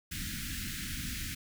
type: band-stop noise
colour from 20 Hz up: pink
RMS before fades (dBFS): -38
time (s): 0.11-1.35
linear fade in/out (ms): 10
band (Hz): 290 to 1500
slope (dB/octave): 48
effects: none